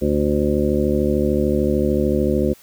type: harmonic tone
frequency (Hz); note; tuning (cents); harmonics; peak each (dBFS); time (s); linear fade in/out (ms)
73.42; D2; 0; 1 / 2 / 3 / 4 / 5 / 7 / 8; -24 / -27 / -21 / -24 / -21 / -23 / -30; 0.01-2.54; 20
effects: white hiss -49 dBFS RMS until 2.62 s